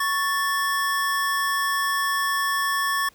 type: tone pair together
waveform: square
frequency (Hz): 1111.2 / 1760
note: C#6 / A6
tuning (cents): +4 / 0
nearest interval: minor sixth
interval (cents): 796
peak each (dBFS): -25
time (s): 0-3.09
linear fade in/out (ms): 5
effects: pink hiss -56 dBFS RMS until 3.14 s